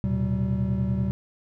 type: tone cluster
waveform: triangle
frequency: 77.7 / 118 / 128.3 / 191.6 Hz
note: D#2 / A#2 / C3 / G3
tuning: -2 / +22 / -34 / -39 cents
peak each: -29 / -26 / -27 / -24 dBFS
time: 0.04-1.11 s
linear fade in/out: 0 ms
effects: none